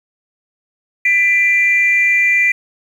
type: tone pair together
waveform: sine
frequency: 1992.1 / 2369 Hz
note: B6 / D7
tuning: +14 / +14 cents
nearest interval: minor third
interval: 300 cents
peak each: -12 dBFS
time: 1.05-2.52 s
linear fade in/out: 5 ms
effects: tanh soft clip ceiling -3 dBFS + 7-bit